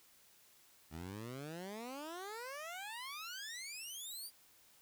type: exponential sweep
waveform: 15% pulse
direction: up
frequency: 75.7 to 4875 Hz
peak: -38 dBFS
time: 0.9-4.31 s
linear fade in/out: 50 ms
effects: white hiss -66 dBFS RMS until 4.81 s